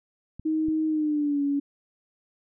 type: clicks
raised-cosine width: 5 ms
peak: -27 dBFS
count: 2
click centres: 0.396 / 0.685 s
type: tone with pitch glide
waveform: sine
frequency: 314.1 to 283.1 Hz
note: D#4 to C#4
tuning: +16 to +37 cents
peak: -22 dBFS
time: 0.45-1.6 s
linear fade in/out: 10 ms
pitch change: -179 cents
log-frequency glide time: 0.87-1.42 s
effects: none